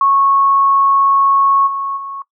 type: tone with level steps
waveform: sine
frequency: 1101 Hz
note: C#6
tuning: 12 cents flat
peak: -9 / -18 / -24 dBFS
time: 0.01-2.22 s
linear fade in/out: 2 ms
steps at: 1.66 / 1.96 s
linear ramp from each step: 20 ms
effects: noise-tail reverb RT60 0.1 s tail -19 dB re dry